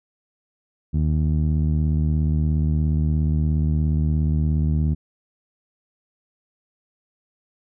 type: tone with low-pass filter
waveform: 15% pulse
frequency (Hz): 77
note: D#2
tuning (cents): -17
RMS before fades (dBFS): -20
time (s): 0.93-4.95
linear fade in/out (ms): 20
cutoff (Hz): 160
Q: 0.91
effects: none